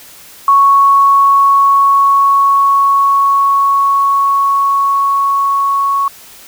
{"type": "tone with level ramp", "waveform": "sine", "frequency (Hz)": 1109, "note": "C#6", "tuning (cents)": 0, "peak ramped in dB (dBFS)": [-4, -10], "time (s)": [0.48, 6.08], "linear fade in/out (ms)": 2, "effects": ["white hiss -37 dBFS RMS until 6.47 s"]}